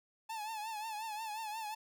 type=tone with vibrato; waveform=45% pulse; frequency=869 Hz; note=A5; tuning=22 cents flat; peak=-39 dBFS; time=0.29-1.75 s; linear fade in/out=10 ms; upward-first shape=triangle; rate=5.6 Hz; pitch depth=88 cents each way; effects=none